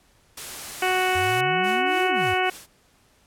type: noise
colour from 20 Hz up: white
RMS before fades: -35 dBFS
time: 0.37-1.41 s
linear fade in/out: 5 ms
type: harmonic tone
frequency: 370 Hz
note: F#4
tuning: in tune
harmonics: 1 / 2 / 3 / 4 / 5 / 6 / 7 / 8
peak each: -26 / -24 / -31 / -28 / -32 / -29 / -31 / -32 dBFS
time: 0.82-2.5 s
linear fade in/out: 5 ms
type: exponential two-way sweep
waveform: sine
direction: up then down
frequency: 85 to 392 to 85 Hz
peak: -30 dBFS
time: 1.15-2.34 s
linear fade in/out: 5 ms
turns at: 2.07 s
type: noise with tremolo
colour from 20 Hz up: white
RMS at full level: -39 dBFS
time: 1.63-2.67 s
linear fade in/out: 20 ms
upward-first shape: triangle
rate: 3.5 Hz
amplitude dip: 100%
effects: pink hiss -60 dBFS RMS until 3.26 s + low-pass 12000 Hz 12 dB/octave